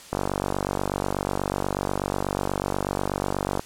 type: click train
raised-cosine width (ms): 1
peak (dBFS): -10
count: 168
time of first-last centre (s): 0.13-3.595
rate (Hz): 48.2
effects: white hiss -45 dBFS RMS until 3.65 s + low-pass 10000 Hz 12 dB/octave